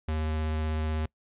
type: tone with vibrato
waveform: square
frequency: 78 Hz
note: D#2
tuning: 5 cents sharp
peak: -28 dBFS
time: 0.08-1.06 s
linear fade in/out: 5 ms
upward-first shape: sine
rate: 16 Hz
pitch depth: 10 cents each way
effects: noise-tail reverb RT60 0.1 s tail -24 dB re dry + resampled to 8000 Hz